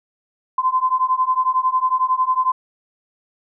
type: beating tone pair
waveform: sine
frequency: 1023 / 1034 Hz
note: C6 / C6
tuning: -39 / -21 cents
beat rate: 11 Hz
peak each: -19 / -18 dBFS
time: 0.58-2.52 s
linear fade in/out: 5 ms
effects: none